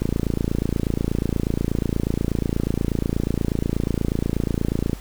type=click train; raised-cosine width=3 ms; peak=-8 dBFS; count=140; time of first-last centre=0.02-4.932 s; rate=28.3 Hz; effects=added 50 Hz sine -37 dBFS peak until 5 s + pink hiss -44 dBFS RMS until 5 s